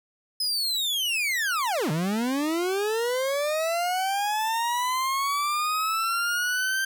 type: linear two-way sweep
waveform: 40% pulse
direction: down then up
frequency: 5110 to 146.83 to 1575 Hz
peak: -23 dBFS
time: 0.4-6.85 s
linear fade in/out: 5 ms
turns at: 1.91 s
effects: none